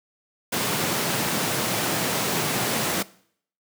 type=high-pass noise; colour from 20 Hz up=pink; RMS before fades=-25 dBFS; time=0.52-3.03 s; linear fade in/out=10 ms; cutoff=130 Hz; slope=24 dB/octave; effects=noise-tail reverb RT60 0.6 s tail -20 dB re dry